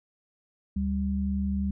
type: tone pair together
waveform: sine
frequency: 73.8 / 197.02 Hz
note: D2 / G3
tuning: +9 / +9 cents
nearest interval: octave + perfect fourth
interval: 1700 cents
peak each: -29 / -27 dBFS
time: 0.76-1.71 s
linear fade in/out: 5 ms
effects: none